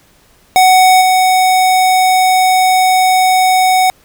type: tone with level steps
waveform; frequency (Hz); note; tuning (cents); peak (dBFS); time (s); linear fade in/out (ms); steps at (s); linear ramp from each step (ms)
square; 745; F#5; +12; -5 / -8; 0.56-3.9; 0; 1.01; 5
effects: pink hiss -49 dBFS RMS until 4.04 s